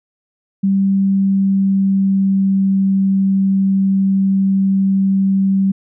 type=tone with pitch glide; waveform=sine; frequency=195.1 to 193.75 Hz; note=G3 to G3; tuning=-8 to -20 cents; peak=-11 dBFS; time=0.63-5.72 s; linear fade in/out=10 ms; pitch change=-12 cents; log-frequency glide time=0.82-2.75 s; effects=none